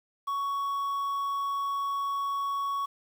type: tone with quantisation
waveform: triangle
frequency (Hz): 1116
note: C#6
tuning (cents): +11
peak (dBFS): -26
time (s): 0.27-2.86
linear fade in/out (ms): 10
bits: 9
effects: none